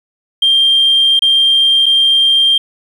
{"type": "tone with dropouts", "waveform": "sine", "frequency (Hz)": 3184, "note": "G7", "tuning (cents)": 26, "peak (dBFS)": -6, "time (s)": [0.42, 2.58], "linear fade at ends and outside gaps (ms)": 5, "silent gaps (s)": [[1.193, 1.22], [1.859, 1.863]], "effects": ["tanh soft clip ceiling -3 dBFS", "7-bit"]}